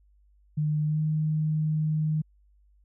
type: tone with pitch glide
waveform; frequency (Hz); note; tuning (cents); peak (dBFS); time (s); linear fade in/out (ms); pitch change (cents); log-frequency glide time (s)
sine; 151.6 to 154.7; D#3 to D#3; -45 to -10; -23; 0.57-2.22; 10; +35; 0.85-1
effects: added 50 Hz sine -58 dBFS peak until 2.84 s